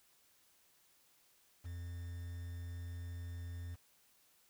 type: tone with quantisation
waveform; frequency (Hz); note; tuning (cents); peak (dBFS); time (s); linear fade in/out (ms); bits
triangle; 86.6; F2; -14; -40; 1.64-3.76; 20; 10
effects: white hiss -70 dBFS RMS until 4.49 s